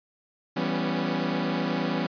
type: chord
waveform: sawtooth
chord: C# half-diminished seventh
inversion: first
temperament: equal with one note detuned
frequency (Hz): 167.31 / 196 / 246.9 / 277.2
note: E3 / G3 / B3 / C#4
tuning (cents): +26 / 0 / 0 / 0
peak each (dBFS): -27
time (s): 0.56-2.07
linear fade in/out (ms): 10
effects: resampled to 11025 Hz